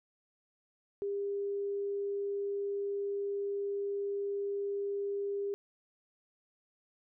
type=tone; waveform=sine; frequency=401.5 Hz; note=G4; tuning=41 cents sharp; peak=-32 dBFS; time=1.02-5.54 s; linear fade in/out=0 ms; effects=none